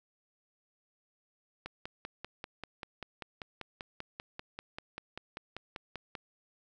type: click train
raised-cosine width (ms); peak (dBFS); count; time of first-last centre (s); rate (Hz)
0.3; -24; 24; 1.66-6.152; 5.12
effects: none